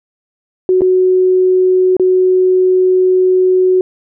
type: tone with dropouts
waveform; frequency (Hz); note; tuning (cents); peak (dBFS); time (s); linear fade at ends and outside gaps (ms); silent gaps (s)
sine; 370; F#4; 0; -7; 0.69-3.81; 1; 0.809-0.818 / 1.967-1.997
effects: none